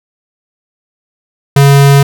square tone, 139.9 Hz, C#3, 16 cents sharp, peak -3 dBFS, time 1.56-2.03 s, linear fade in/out 5 ms, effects none

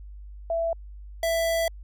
sine / square tone pair in turn, 665 / 662.5 Hz, E5 / E5, +15 / +9 cents, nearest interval unison, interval 6 cents, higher first, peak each -23 dBFS, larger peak neither, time 0.5-0.73 / 1.23-1.68 s, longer second, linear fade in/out 2 ms, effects added 50 Hz sine -39 dBFS peak until 1.83 s

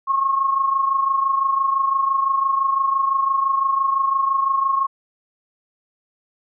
sine tone pair together, 1082.8 / 1108.7 Hz, C#6 / C#6, -41 / 0 cents, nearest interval unison, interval 41 cents, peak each -17 / -24 dBFS, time 0.07-4.87 s, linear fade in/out 20 ms, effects none

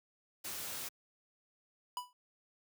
white noise, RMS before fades -42 dBFS, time 0.44-0.89 s, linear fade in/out 10 ms
square tone with exponential decay, 987.8 Hz, B5, in tune, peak -34 dBFS, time 1.97-2.13 s, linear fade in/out 1 ms, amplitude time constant 34 ms
effects high-pass 80 Hz 12 dB/octave

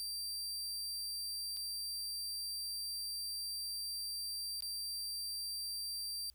sawtooth tone with dropouts, 4699 Hz, D8, in tune, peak -36 dBFS, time 0-6.3 s, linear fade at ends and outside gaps 0 ms, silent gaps 1.566-1.57 / 4.606-4.623 s, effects added 62 Hz sine -64 dBFS peak until 6.34 s + white hiss -75 dBFS RMS until 6.34 s

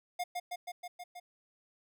square tone with echo, 712 Hz, F5, 33 cents sharp, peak -33 dBFS, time 0.19-0.24 s, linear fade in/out 10 ms, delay 160 ms, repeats 6, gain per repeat -2 dB, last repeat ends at 1.2 s, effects none

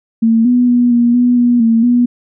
sine tone with pitch steps, 226.5 / 246.1 / 243.2 / 238.2 / 245 / 241.8 / 227.5 / 243 Hz, A#3 / B3 / B3 / A#3 / B3 / B3 / A#3 / B3, -50 / -6 / -26 / +38 / -14 / -36 / -42 / -28 cents, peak -7 dBFS, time 0.22-2.06 s, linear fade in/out 10 ms, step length 230 ms, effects none

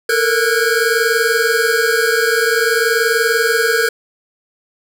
square tone cluster, 447.2 / 467.7 / 1469 / 1626 Hz, A4 / A#4 / F#6 / G#6, +28 / +6 / -13 / -37 cents, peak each -19 dBFS, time 0.09-3.89 s, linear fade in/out 5 ms, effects none

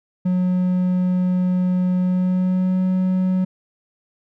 triangle tone with pitch glide, 182 to 185.4 Hz, F#3 to F#3, -28 to +4 cents, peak -14 dBFS, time 0.25-3.45 s, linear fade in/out 10 ms, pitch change +32 cents, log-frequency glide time 1.99-2.81 s, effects none

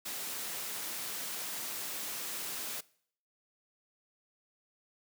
white noise, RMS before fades -39 dBFS, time 0.05-2.81 s, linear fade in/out 10 ms, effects noise-tail reverb RT60 0.6 s tail -22 dB re dry + high-pass 150 Hz 12 dB/octave

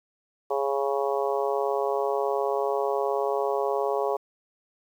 harmonic tone, 138.59 Hz, C#3, in tune, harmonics 3 / 4 / 5 / 6 / 7 / 8, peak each -27 / -29 / -31 / -33 / -34 / -35 dBFS, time 0.5-4.17 s, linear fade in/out 10 ms, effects 9-bit

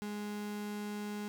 35% pulse tone, 207.7 Hz, G#3, in tune, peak -36 dBFS, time 0.02-1.28 s, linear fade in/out 0 ms, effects none

